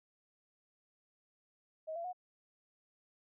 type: tone with pitch steps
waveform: sine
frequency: 633 / 678.4 / 727.1 Hz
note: D#5 / E5 / F#5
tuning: +30 / +50 / -30 cents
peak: -38 dBFS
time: 1.87-2.131 s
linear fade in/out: 20 ms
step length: 87 ms
effects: none